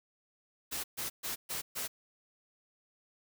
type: noise bursts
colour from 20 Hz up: white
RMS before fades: -37 dBFS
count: 5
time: 0.71-1.88 s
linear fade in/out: 20 ms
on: 130 ms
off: 130 ms
effects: none